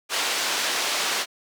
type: low-pass noise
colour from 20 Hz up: white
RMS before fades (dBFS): -25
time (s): 0.09-1.26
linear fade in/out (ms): 50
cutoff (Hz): 5200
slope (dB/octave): 12
effects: high-pass 400 Hz 12 dB/octave